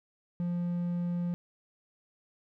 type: tone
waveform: triangle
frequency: 174.61 Hz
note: F3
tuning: in tune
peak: -27 dBFS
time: 0.4-1.34 s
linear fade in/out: 0 ms
effects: none